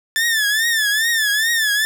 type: tone with vibrato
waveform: sawtooth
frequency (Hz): 1760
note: A6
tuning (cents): 0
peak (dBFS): -12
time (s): 0.16-1.85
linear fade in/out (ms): 0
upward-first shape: triangle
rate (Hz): 2.4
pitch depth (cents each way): 130
effects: none